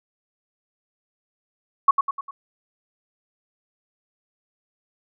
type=tone with echo; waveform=sine; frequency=1108.7 Hz; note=C#6; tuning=in tune; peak=-9 dBFS; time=1.88-1.91 s; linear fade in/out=5 ms; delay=100 ms; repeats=4; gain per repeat=-6 dB; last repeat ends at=2.31 s; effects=none